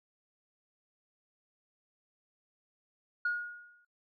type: tone with exponential decay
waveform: sine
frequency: 1439 Hz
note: F#6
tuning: 49 cents flat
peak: -25 dBFS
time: 3.25-3.85 s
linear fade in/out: 5 ms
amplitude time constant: 130 ms
effects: noise-tail reverb RT60 0.1 s tail -22 dB re dry + tanh soft clip ceiling -24 dBFS